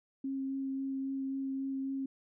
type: tone with vibrato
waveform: sine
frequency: 269.4 Hz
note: C#4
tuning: 49 cents flat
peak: -33 dBFS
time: 0.24-2.06 s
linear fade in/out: 5 ms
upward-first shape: sine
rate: 3.7 Hz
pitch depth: 9 cents each way
effects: none